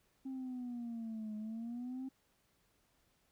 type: exponential two-way sweep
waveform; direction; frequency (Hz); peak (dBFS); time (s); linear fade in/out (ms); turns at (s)
sine; down then up; 267.7 to 211.8 to 267; -38; 0.25-2.09; 10; 1.36
effects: tanh soft clip ceiling -38 dBFS + pink hiss -75 dBFS RMS until 3.31 s